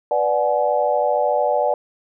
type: chord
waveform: sine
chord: G# half-diminished seventh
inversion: first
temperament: equal with one note detuned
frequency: 493.9 / 587.3 / 740 / 848.6 Hz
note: B4 / D5 / F#5 / G#5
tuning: 0 / 0 / 0 / +37 cents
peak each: -23 / -19 / -22 / -23 dBFS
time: 0.11-1.74 s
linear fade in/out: 2 ms
effects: none